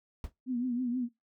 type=noise with exponential decay; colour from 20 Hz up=brown; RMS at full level=-33 dBFS; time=0.24-0.32 s; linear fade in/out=1 ms; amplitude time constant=17 ms
type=tone with vibrato; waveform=sine; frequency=246.9 Hz; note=B3; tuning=in tune; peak=-29 dBFS; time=0.46-1.09 s; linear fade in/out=50 ms; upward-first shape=triangle; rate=6.3 Hz; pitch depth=94 cents each way
effects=noise-tail reverb RT60 0.2 s tail -21 dB re dry